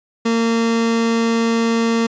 30% pulse tone, 229.2 Hz, A#3, 29 cents flat, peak -12 dBFS, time 0.25-2.07 s, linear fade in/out 10 ms, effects resampled to 16000 Hz

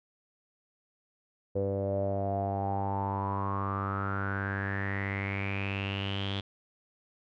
sawtooth tone with low-pass filter sweep, 98.5 Hz, G2, 9 cents sharp, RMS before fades -32 dBFS, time 1.55-6.41 s, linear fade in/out 10 ms, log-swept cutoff 500 to 3400 Hz, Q 9.5, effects none

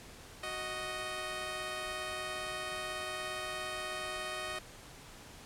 10% pulse tone pair together, 370 / 622.3 Hz, F#4 / D#5, 0 / 0 cents, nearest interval major sixth, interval 900 cents, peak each -35 / -30 dBFS, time 0.43-4.59 s, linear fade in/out 5 ms, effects pink hiss -52 dBFS RMS until 5.45 s + low-pass 11000 Hz 12 dB/octave

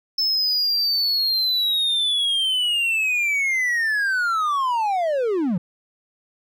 triangle linear sweep, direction down, 5274 to 160 Hz, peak -17 dBFS, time 0.18-5.58 s, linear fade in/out 5 ms, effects none

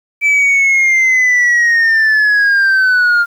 sine linear sweep, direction down, 2324 to 1396.9 Hz, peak -5 dBFS, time 0.21-3.26 s, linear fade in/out 50 ms, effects tanh soft clip ceiling -7 dBFS + 7-bit

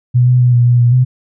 sine tone with pitch steps, 123.4 / 125.2 / 123.6 / 120.8 / 121.8 / 120.3 / 126.9 Hz, B2 / B2 / B2 / B2 / B2 / B2 / B2, -1 / +24 / +2 / -38 / -24 / -45 / +47 cents, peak -6 dBFS, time 0.14-1.05 s, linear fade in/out 20 ms, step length 130 ms, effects none

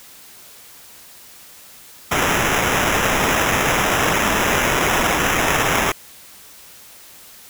white noise with sample-and-hold, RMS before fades -18 dBFS, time 2.11-5.92 s, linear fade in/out 5 ms, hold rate 4410 Hz, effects white hiss -43 dBFS RMS until 7.49 s

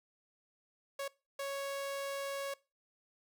sawtooth tone bursts at uneven times, 554.4 Hz, C#5, in tune, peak -33 dBFS, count 2, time 0.99-1.08 / 1.39-2.54 s, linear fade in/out 5 ms, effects noise-tail reverb RT60 0.3 s tail -22 dB re dry

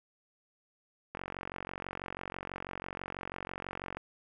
click train, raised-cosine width 0.5 ms, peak -23 dBFS, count 131, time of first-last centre 1.15-3.97 s, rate 46.1 Hz, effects none

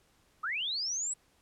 sine linear sweep, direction up, 1174.7 to 7970 Hz, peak -31 dBFS, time 0.43-1.14 s, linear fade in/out 10 ms, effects pink hiss -68 dBFS RMS until 1.41 s + low-pass 12000 Hz 12 dB/octave

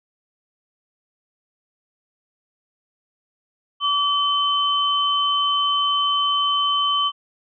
sine tone pair together, 1151 / 3066 Hz, D6 / G7, -35 / -39 cents, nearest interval octave + perfect fourth, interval 1696 cents, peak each -20 dBFS, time 3.8-7.12 s, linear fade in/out 50 ms, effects none

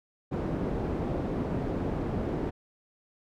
white low-pass noise, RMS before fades -31 dBFS, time 0.31-2.51 s, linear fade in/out 20 ms, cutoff 370 Hz, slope 12 dB/octave, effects none

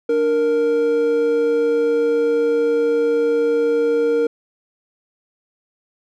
triangle tone pair together, 294 / 466.2 Hz, D4 / A#4, +2 / 0 cents, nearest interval minor sixth, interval 798 cents, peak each -22 / -13 dBFS, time 0.09-4.27 s, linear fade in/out 5 ms, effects none

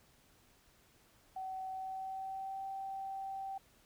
sine tone with pitch glide, 758 to 776.2 Hz, F#5 to G5, +42 to -17 cents, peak -39 dBFS, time 1.36-3.58 s, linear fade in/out 5 ms, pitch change +41 cents, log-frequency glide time 1.7-2.64 s, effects pink hiss -67 dBFS RMS until 3.85 s

